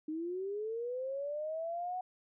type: linear sweep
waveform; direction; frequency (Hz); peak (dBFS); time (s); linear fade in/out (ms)
sine; up; 303.7 to 744; -35; 0.08-2.01; 5
effects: none